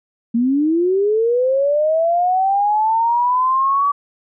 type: linear sweep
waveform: sine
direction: up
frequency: 225.7 to 1149 Hz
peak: -13 dBFS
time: 0.34-3.92 s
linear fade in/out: 10 ms
effects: none